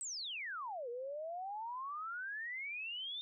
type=exponential two-way sweep; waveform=sine; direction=down then up; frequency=8310 to 466.2 to 3655 Hz; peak=-40 dBFS; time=0.01-3.21 s; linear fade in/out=0 ms; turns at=0.89 s; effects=none